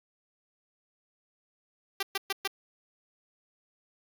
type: tone bursts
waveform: 5% pulse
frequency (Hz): 392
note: G4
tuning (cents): 0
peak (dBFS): -17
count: 4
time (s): 2-2.476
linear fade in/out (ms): 5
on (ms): 29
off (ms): 120
effects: none